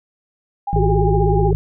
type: tone with tremolo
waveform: sine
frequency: 810 Hz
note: G#5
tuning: 43 cents flat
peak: -19 dBFS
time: 0.67-1.51 s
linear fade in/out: 5 ms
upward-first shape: triangle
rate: 13 Hz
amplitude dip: 55%
type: harmonic tone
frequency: 52.6 Hz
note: G#1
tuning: 23 cents sharp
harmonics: 1 / 2 / 3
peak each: -18 / -20 / -19 dBFS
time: 0.73-1.55 s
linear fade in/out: 0 ms
type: tone with vibrato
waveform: sine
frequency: 389.3 Hz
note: G4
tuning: 12 cents flat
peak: -17 dBFS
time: 0.76-1.53 s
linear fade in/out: 2 ms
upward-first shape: sine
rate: 16 Hz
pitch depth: 120 cents each way
effects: none